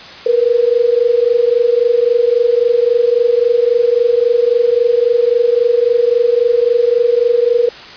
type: tone pair together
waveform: sine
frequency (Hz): 466.2 / 489.9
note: A#4 / B4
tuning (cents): 0 / -14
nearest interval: minor second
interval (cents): 86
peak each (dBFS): -12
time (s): 0.26-7.69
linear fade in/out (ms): 5
effects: white hiss -33 dBFS RMS until 7.96 s + resampled to 11025 Hz